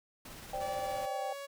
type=noise with tremolo; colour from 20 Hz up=pink; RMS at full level=-47 dBFS; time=0.25-1.06 s; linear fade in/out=5 ms; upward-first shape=triangle; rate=17 Hz; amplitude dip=30%
type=chord; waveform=sine; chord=C suspended second; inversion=none; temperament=equal with one note detuned; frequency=523.3 / 591.1 / 784 Hz; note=C5 / D5 / G5; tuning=0 / +11 / 0 cents; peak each=-41 / -41 / -36 dBFS; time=0.53-1.33 s; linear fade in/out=5 ms
type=tone with pitch glide; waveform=sawtooth; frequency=576 to 560.2 Hz; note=D5 to C#5; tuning=-34 to +18 cents; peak=-37 dBFS; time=0.6-1.47 s; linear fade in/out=20 ms; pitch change=-48 cents; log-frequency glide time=0.8-1.26 s
effects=none